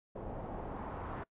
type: noise with low-pass filter sweep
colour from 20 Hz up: pink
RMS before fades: -42 dBFS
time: 0.15-1.24 s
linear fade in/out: 10 ms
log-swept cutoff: 650 to 1200 Hz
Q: 1.6
effects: noise-tail reverb RT60 0.1 s tail -24 dB re dry + resampled to 8000 Hz